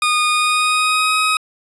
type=tone with pitch glide; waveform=20% pulse; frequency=1227 to 1264.4 Hz; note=D#6 to D#6; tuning=-25 to +27 cents; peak=-9 dBFS; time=0.02-1.37 s; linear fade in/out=2 ms; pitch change=+52 cents; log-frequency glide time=0.31-1.16 s; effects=resampled to 24000 Hz + 8-bit